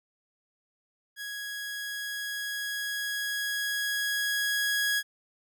sawtooth tone with level ramp, 1661.2 Hz, G#6, in tune, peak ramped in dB -32 to -21 dBFS, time 1.16-5.03 s, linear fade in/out 50 ms, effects none

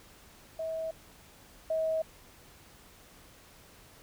sine tone pair in turn, 645 / 639.4 Hz, E5 / D#5, -38 / +47 cents, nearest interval unison, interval 15 cents, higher first, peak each -32 / -27 dBFS, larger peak second, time 0.59-0.91 / 1.7-2.02 s, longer neither, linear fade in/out 5 ms, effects pink hiss -56 dBFS RMS until 4.02 s

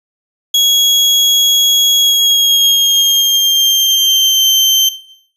35% pulse tone with pitch glide, 3322 to 3117 Hz, G#7 to G7, 0 to -11 cents, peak -6 dBFS, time 0.54-4.89 s, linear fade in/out 5 ms, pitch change -111 cents, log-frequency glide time 1.97-4.43 s, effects noise-tail reverb RT60 0.7 s tail -17 dB re dry + resampled to 32000 Hz

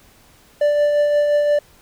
triangle tone with tremolo, 587.3 Hz, D5, in tune, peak -10 dBFS, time 0.61-1.59 s, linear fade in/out 5 ms, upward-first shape triangle, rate 5.7 Hz, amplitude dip 35%, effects pink hiss -51 dBFS RMS until 1.81 s

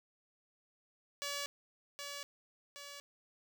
5% pulse tone with echo, 570 Hz, C#5, 48 cents sharp, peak -26 dBFS, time 1.22-1.46 s, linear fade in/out 0 ms, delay 770 ms, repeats 2, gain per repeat -5 dB, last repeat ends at 3 s, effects none

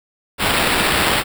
white noise with sample-and-hold, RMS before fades -17 dBFS, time 0.38-1.24 s, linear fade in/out 50 ms, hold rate 6300 Hz, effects none

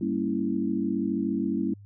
sine chord, G diminished seventh, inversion none, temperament equal with one note detuned, 196 / 230.4 / 277.2 / 329.6 Hz, G3 / Bb3 / Db4 / Fb4, 0 / -20 / 0 / 0 cents, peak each -30 dBFS, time 0.01-1.74 s, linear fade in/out 5 ms, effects added 101 Hz sine -45 dBFS peak until 1.85 s

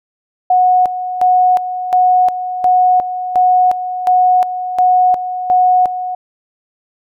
sine tone with tremolo, 732 Hz, F#5, 19 cents flat, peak -7 dBFS, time 0.5-6.15 s, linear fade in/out 5 ms, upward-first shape square, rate 1.4 Hz, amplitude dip 70%, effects none

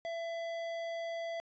sine tone with hard clipping, 669 Hz, E5, 25 cents sharp, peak -38 dBFS, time 0.05-1.4 s, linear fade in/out 0 ms, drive 12 dB, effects resampled to 16000 Hz

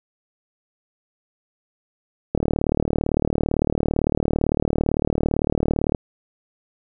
click train, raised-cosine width 2 ms, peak -6 dBFS, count 137, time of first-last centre 2.35-5.948 s, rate 37.8 Hz, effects none

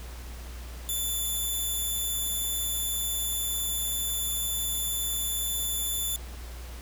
5% pulse tone, 3502 Hz, A7, 9 cents flat, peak -20 dBFS, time 0.89-6.16 s, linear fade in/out 0 ms, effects added 60 Hz sine -38 dBFS peak until 6.81 s + pink hiss -47 dBFS RMS until 6.81 s

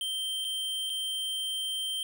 square tone with dropouts, 3136 Hz, G7, in tune, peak -31 dBFS, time 0.01-2.03 s, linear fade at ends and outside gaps 1 ms, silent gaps 0.445-0.449 / 0.896-0.9 s, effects none

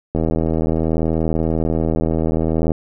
click train, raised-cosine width 2 ms, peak -6 dBFS, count 208, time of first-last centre 0.15-2.718 s, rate 80.6 Hz, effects none

